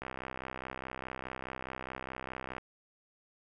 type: click train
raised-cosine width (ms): 0.5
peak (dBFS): -24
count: 167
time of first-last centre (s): 0.02-2.582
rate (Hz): 64.8
effects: none